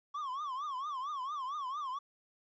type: tone with vibrato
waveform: triangle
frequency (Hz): 1108.7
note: C#6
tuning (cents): 0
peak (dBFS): -34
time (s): 0.14-1.99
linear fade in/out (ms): 10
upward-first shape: triangle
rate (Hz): 4.4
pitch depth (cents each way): 200
effects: resampled to 16000 Hz + 12-bit